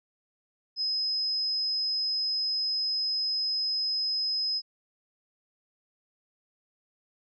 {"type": "tone", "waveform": "sine", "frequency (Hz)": 5080, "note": "D#8", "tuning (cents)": 35, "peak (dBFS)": -26, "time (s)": [0.76, 4.62], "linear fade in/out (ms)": 50, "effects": []}